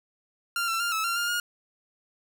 sawtooth tone with pitch steps, 1390 / 1345 / 1398 / 1302 / 1377 / 1406 / 1429 Hz, F6 / E6 / F6 / E6 / F6 / F6 / F6, -9 / +34 / +1 / -22 / -25 / +11 / +39 cents, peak -22 dBFS, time 0.56-1.4 s, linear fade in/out 2 ms, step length 120 ms, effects none

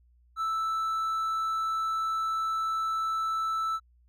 triangle tone, 1318.5 Hz, E6, in tune, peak -25 dBFS, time 0.36-3.8 s, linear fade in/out 50 ms, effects added 60 Hz sine -59 dBFS peak until 4.08 s

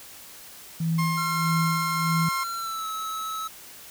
sine tone with tremolo, 163.9 Hz, E3, 10 cents flat, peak -21 dBFS, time 0.8-2.29 s, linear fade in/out 5 ms, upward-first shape sine, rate 1.6 Hz, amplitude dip 70%
30% pulse tone, 1065 Hz, C6, 30 cents sharp, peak -24 dBFS, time 0.98-2.44 s, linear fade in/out 10 ms
square tone with pitch glide, 1365 to 1295.9 Hz, F6 to E6, -40 to -30 cents, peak -30 dBFS, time 1.17-3.48 s, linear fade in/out 10 ms, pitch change -90 cents, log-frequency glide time 2.53-2.87 s
effects white hiss -45 dBFS RMS until 3.9 s

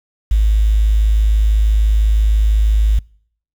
sine tone with quantisation, 53 Hz, G#1, 36 cents sharp, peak -9 dBFS, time 0.31-2.99 s, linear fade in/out 5 ms, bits 6, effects noise-tail reverb RT60 0.6 s tail -26 dB re dry

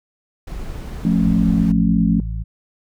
brown noise, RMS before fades -29 dBFS, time 0.47-1.72 s, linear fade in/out 5 ms
sine chord, F augmented, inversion none, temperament just, 174.61 / 218.3 / 272.8 Hz, F3 / A3 / C#4, 0 / -13 / -28 cents, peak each -16 / -17 / -22 dBFS, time 1.05-2.2 s, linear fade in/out 2 ms
harmonic tone, 55 Hz, A1, in tune, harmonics 1 / 2 / 3, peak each -23 / -29 / -33 dBFS, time 1.2-2.44 s, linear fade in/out 20 ms
effects none

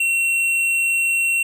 triangle tone with tanh clipping, 2726 Hz, F7, 43 cents flat, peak -18 dBFS, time 0-1.43 s, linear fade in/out 5 ms, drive 15 dB, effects none

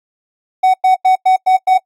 triangle tone bursts, 750 Hz, F#5, 23 cents sharp, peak -5 dBFS, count 6, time 0.63-1.78 s, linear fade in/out 10 ms, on 110 ms, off 98 ms, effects noise-tail reverb RT60 0.1 s tail -26 dB re dry + AAC 48 kbps

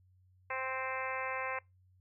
harmonic tone, 261.6 Hz, C4, in tune, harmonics 2 / 3 / 4 / 5 / 6 / 7 / 8 / 9 / 10, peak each -42 / -44 / -40 / -48 / -44 / -45 / -42 / -48 / -46 dBFS, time 0.5-1.59 s, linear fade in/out 5 ms, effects noise-tail reverb RT60 0.2 s tail -23 dB re dry + added 92 Hz sine -63 dBFS peak until 2 s

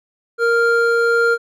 triangle tone pair together, 466.2 / 1396.9 Hz, A#4 / F6, 0 / 0 cents, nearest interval octave + perfect fifth, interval 1900 cents, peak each -13 / -14 dBFS, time 0.38-1.38 s, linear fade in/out 50 ms, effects none

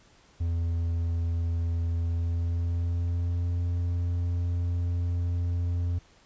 triangle tone with pitch glide, 84.2 to 86.92 Hz, E2 to F2, +37 to -8 cents, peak -23 dBFS, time 0.4-5.99 s, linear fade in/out 10 ms, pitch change +55 cents, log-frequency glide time 2.04-3.51 s, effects pink hiss -59 dBFS RMS until 6.25 s + resampled to 16000 Hz

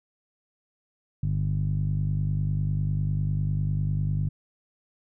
10% pulse tone with low-pass filter, 50 Hz, G1, 35 cents sharp, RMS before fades -26 dBFS, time 1.23-4.29 s, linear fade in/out 5 ms, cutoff 130 Hz, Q 4.7, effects none

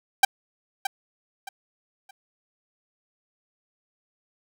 sawtooth tone with echo, 784 Hz, G5, in tune, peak -8 dBFS, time 0.23-0.25 s, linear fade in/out 5 ms, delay 620 ms, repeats 3, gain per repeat -11 dB, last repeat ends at 2.11 s, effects none

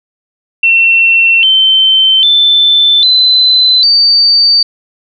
sine tone with pitch steps, 2707 / 3092 / 3531 / 4033 / 4606 Hz, E7 / G7 / A7 / B7 / D8, +45 / -24 / +5 / +36 / -34 cents, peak -4 dBFS, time 0.63-4.63 s, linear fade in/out 5 ms, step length 800 ms, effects none

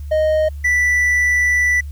triangle tone pair in turn, 621 / 1971.6 Hz, D#5 / B6, -3 / -3 cents, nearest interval octave + minor sixth, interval 2000 cents, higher second, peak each -11 dBFS, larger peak neither, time 0.11-0.49 / 0.64-1.81 s, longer second, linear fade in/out 10 ms, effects added 72 Hz sine -26 dBFS peak until 1.91 s + white hiss -54 dBFS RMS until 1.91 s

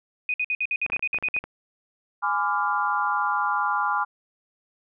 sine tone bursts, 2489 Hz, D#7, in tune, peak -22 dBFS, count 11, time 0.29-1.39 s, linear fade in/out 2 ms, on 50 ms, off 55 ms
clicks, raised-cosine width 0.5 ms, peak -21 dBFS, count 11, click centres 0.863 / 0.9 / 0.932 / 0.964 / 0.994 / 1.145 / 1.186 / 1.226 / 1.286 / 1.365 / 1.44 s
sine chord, G# diminished seventh, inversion none, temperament equal with one note detuned, 830.6 / 1010.3 / 1174.7 / 1396.9 Hz, G#5 / B5 / D6 / F6, 0 / +39 / 0 / 0 cents, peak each -27 dBFS, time 2.22-4.05 s, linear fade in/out 20 ms
effects none

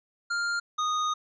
square tone pair in turn, 1400 / 1239.4 Hz, F6 / D#6, +4 / -7 cents, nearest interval major second, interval 211 cents, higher first, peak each -27 / -26 dBFS, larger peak second, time 0.3-0.6 / 0.78-1.14 s, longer second, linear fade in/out 10 ms, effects resampled to 16000 Hz

